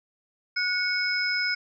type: tone cluster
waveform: sine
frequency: 1461 / 2212 / 5100 Hz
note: F#6 / C#7 / D#8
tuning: -22 / -4 / +42 cents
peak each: -28 dBFS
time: 0.56-1.55 s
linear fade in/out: 10 ms
effects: none